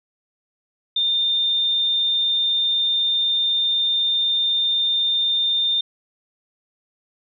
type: tone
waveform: sine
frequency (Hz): 3614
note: A7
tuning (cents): +46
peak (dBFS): -17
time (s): 0.96-5.81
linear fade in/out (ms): 5
effects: none